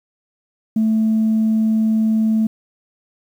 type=tone; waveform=sine; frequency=220 Hz; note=A3; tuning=in tune; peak=-12 dBFS; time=0.76-2.47 s; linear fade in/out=5 ms; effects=tanh soft clip ceiling -10 dBFS + 8-bit